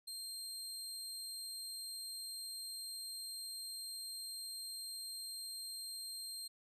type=tone; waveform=25% pulse; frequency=4186 Hz; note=C8; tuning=in tune; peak=-39 dBFS; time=0.07-6.48 s; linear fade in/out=10 ms; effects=none